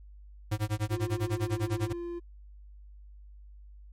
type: tone with tremolo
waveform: square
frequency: 106.3 Hz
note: G#2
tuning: 41 cents sharp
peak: -26 dBFS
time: 0.51-1.93 s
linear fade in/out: 10 ms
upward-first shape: sine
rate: 10 Hz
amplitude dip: 100%
type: tone with pitch glide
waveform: triangle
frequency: 351.3 to 345.3 Hz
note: F4 to F4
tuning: +10 to -20 cents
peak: -32 dBFS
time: 0.9-2.2 s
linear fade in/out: 20 ms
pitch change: -30 cents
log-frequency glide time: 1.44-1.58 s
effects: added 50 Hz sine -47 dBFS peak until 3.92 s + MP3 64 kbps